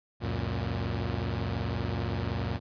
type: tone cluster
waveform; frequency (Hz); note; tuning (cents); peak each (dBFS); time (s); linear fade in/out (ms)
sawtooth; 70.6 / 91.8 / 117.3; C#2 / F#2 / A#2; +32 / -13 / +11; -32 / -29 / -29; 0.2-2.6; 50
effects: resampled to 11025 Hz